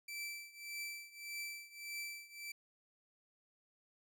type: tone with tremolo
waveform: sawtooth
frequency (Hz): 2329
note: D7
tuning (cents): -15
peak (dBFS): -37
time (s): 0.08-2.52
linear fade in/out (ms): 5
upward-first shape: triangle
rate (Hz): 1.7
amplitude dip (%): 90
effects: none